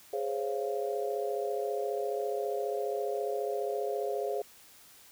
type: chord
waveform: sine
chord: Db major seventh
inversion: second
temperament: just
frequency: 415.8 / 519.7 / 554.4 / 693 Hz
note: Ab4 / C5 / Db5 / F5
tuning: +2 / -12 / 0 / -14 cents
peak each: -33 / -37 / -37 / -37 dBFS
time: 0.13-4.42 s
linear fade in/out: 5 ms
effects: white hiss -56 dBFS RMS until 5.11 s